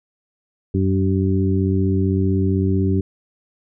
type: harmonic tone with a mistuned harmonic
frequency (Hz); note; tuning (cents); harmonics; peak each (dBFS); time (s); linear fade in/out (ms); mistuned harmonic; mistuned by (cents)
95.7; G2; -41; 1 / 2 / 3 / 4; -18 / -21 / -23 / -24; 0.74-3.01; 5; 1; -39
effects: none